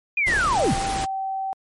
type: linear sweep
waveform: sine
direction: down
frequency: 2488 to 82.41 Hz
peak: -18 dBFS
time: 0.17-0.74 s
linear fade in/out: 5 ms
type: noise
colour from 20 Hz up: pink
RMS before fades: -28 dBFS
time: 0.26-1.06 s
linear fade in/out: 20 ms
type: tone with pitch glide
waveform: sine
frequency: 784 to 771.4 Hz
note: G5 to G5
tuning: 0 to -28 cents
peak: -24 dBFS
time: 0.59-1.53 s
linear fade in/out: 0 ms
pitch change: -28 cents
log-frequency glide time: 0.88-1.09 s
effects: MP3 48 kbps